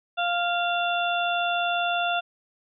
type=harmonic tone with a mistuned harmonic; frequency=698.5 Hz; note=F5; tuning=in tune; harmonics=1 / 2 / 4 / 5; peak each=-25 / -28 / -31 / -32 dBFS; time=0.17-2.21 s; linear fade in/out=20 ms; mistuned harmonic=4; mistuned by=-32 cents; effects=none